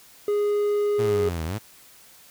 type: tone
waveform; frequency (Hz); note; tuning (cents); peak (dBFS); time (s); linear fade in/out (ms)
triangle; 413.3; G#4; -8; -18; 0.28-1.29; 2
type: exponential two-way sweep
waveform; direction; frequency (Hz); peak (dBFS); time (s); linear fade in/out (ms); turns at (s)
sawtooth; down then up; 117.1 to 77.78 to 117.1; -23; 0.98-1.59; 20; 1.45
effects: white hiss -51 dBFS RMS until 2.3 s